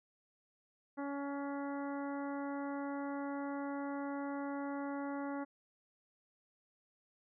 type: harmonic tone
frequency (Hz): 281.4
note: C#4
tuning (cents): +26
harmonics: 1 / 2 / 3 / 4 / 5 / 6 / 7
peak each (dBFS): -39 / -45 / -46 / -50 / -51 / -57 / -57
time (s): 0.97-5.45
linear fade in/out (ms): 20
effects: none